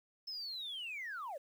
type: linear sweep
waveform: sine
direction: down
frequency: 5280 to 510 Hz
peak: -39 dBFS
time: 0.27-1.38 s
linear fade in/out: 10 ms
effects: tanh soft clip ceiling -37 dBFS + 11-bit